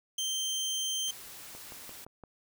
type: tone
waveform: 25% pulse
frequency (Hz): 3136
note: G7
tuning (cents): 0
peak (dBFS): -27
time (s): 0.18-1.11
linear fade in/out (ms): 5
type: noise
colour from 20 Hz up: white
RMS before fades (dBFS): -47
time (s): 1.07-2.05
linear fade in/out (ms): 10
type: click train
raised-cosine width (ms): 1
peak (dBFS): -33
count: 5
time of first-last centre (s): 1.55-2.237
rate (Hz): 5.82
effects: none